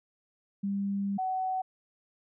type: tone pair in turn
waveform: sine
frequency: 198.9 / 750.9 Hz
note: G3 / F#5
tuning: +25 / +25 cents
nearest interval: octave + major seventh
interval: 2300 cents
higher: second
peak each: -28 dBFS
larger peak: neither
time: 0.63-1.18 / 1.18-1.62 s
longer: first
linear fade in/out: 10 ms
effects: none